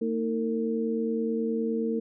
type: tone cluster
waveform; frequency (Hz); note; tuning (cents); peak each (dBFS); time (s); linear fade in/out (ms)
sine; 227.7 / 317.3 / 454.7; A#3 / D#4 / A#4; -40 / +34 / -43; -28 / -34 / -29; 0.01-2; 10
effects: none